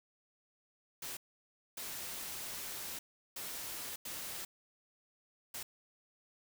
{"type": "noise bursts at uneven times", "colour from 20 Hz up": "white", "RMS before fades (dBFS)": -43, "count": 5, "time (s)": [[1.02, 1.17], [1.77, 2.99], [3.36, 3.96], [4.05, 4.45], [5.54, 5.63]], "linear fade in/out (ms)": 5, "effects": []}